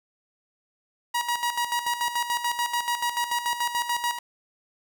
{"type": "tone with tremolo", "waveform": "sawtooth", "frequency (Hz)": 957, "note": "A#5", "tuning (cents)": 45, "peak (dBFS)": -19, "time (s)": [1.14, 4.19], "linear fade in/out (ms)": 10, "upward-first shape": "square", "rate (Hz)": 6.9, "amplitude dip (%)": 65, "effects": []}